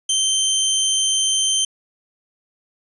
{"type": "tone", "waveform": "20% pulse", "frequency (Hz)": 3117, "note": "G7", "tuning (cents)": -11, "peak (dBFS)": -11, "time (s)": [0.09, 1.65], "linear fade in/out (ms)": 5, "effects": ["resampled to 24000 Hz"]}